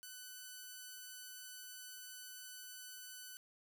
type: tone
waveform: 5% pulse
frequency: 1499 Hz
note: F#6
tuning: 22 cents sharp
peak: -38 dBFS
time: 0.03-3.37 s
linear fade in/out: 0 ms
effects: none